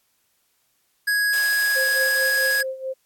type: tone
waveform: square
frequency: 1661.2 Hz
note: G#6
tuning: in tune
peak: -19 dBFS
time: 1.07-2.63 s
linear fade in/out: 10 ms
type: high-pass noise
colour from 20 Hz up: white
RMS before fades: -33 dBFS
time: 1.33-2.61 s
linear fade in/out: 2 ms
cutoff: 470 Hz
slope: 48 dB/octave
type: tone with tremolo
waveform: sine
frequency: 526 Hz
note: C5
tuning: 9 cents sharp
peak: -24 dBFS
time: 1.75-2.94 s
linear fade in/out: 20 ms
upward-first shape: sine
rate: 4.6 Hz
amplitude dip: 75%
effects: white hiss -67 dBFS RMS until 3.05 s + AAC 64 kbps